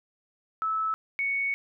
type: tone pair in turn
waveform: sine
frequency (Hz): 1305 / 2222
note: E6 / C#7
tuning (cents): -18 / +4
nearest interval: major sixth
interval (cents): 922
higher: second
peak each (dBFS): -25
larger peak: neither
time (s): 0.62-0.94 / 1.19-1.54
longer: second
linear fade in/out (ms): 0
effects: none